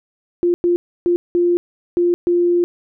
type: tone bursts at uneven times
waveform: sine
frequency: 349.2 Hz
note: F4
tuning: in tune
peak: -12 dBFS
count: 6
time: 0.43-0.54 / 0.64-0.76 / 1.06-1.16 / 1.35-1.57 / 1.97-2.14 / 2.27-2.64 s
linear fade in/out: 0 ms
effects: none